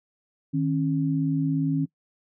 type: tone pair together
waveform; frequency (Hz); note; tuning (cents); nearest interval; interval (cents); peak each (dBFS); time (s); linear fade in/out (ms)
sine; 155.56 / 272.9; D#3 / C#4; 0 / -27; minor seventh; 973; -24; 0.53-1.86; 20
effects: noise-tail reverb RT60 0.1 s tail -21 dB re dry